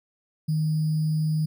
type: tone with sample-and-hold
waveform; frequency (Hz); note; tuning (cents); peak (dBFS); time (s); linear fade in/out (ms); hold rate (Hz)
sine; 155.56; D#3; 0; -21; 0.48-1.46; 10; 4900
effects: none